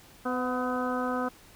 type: harmonic tone with a mistuned harmonic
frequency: 252.2 Hz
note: B3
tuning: 36 cents sharp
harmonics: 1 / 2 / 3 / 4 / 5 / 6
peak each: -31 / -33 / -36 / -37 / -34 / -39 dBFS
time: 0.25-1.29 s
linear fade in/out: 10 ms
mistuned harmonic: 3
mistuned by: -38 cents
effects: pink hiss -54 dBFS RMS until 1.55 s